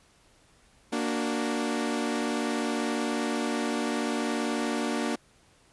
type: chord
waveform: sawtooth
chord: Bb augmented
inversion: none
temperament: equal with one note detuned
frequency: 233.1 / 293.7 / 372.4 Hz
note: Bb3 / D4 / F#4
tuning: 0 / 0 / +11 cents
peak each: -26 / -27 / -31 dBFS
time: 0.92-5.16 s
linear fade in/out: 10 ms
effects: pink hiss -61 dBFS RMS until 5.72 s + resampled to 24000 Hz